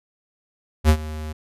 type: tone with ADSR envelope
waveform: square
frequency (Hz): 77.3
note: D#2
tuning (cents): -11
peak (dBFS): -10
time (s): 0.84-1.33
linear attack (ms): 53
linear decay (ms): 71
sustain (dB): -19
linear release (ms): 12
effects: resampled to 32000 Hz